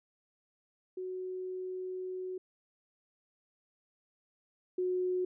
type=tone pair in turn; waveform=sine; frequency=370 / 365.3 Hz; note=F#4 / F#4; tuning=0 / -22 cents; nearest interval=unison; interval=22 cents; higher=first; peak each=-36 / -29 dBFS; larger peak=second; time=0.97-2.38 / 4.78-5.25 s; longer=first; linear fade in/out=5 ms; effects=none